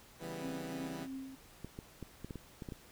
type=chord; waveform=15% pulse; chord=C# half-diminished seventh; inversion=none; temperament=equal; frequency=138.59 / 164.81 / 196 / 246.9 Hz; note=C#3 / E3 / G3 / B3; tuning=0 / 0 / 0 / 0 cents; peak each=-44 / -38 / -42 / -43 dBFS; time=0.19-1.08 s; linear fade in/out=50 ms
type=tone with tremolo; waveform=sine; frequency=266.5 Hz; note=C4; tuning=32 cents sharp; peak=-39 dBFS; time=0.4-1.36 s; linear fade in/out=20 ms; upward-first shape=triangle; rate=3 Hz; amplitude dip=65%
type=clicks; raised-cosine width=3 ms; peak=-30 dBFS; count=9; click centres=1.646 / 1.789 / 2.027 / 2.246 / 2.308 / 2.357 / 2.622 / 2.688 / 2.722 s
effects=pink hiss -59 dBFS RMS until 2.91 s